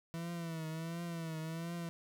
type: tone with vibrato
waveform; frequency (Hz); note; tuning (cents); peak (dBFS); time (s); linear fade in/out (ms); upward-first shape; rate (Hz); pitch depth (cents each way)
40% pulse; 164.81; E3; 0; -38; 0.14-1.89; 0; triangle; 1.4; 80
effects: none